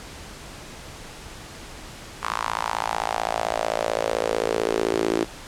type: tone with high-pass filter sweep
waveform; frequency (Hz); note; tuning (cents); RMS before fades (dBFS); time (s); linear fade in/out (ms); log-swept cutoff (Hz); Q
sawtooth; 55.7; A1; +22; -25; 2.22-5.25; 20; 1100 to 340; 3.8
effects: pink hiss -40 dBFS RMS until 5.47 s + low-pass 9000 Hz 12 dB/octave